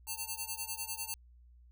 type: ring-modulated tone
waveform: 5% pulse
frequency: 1800 Hz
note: A6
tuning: 39 cents sharp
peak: -24 dBFS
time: 0.07-1.14 s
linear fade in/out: 0 ms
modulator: 905 Hz
effects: added 60 Hz sine -56 dBFS peak until 1.71 s